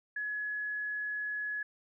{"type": "tone", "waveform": "sine", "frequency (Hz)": 1692, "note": "G#6", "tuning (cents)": 32, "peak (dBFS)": -33, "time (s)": [0.16, 1.63], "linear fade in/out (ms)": 5, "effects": []}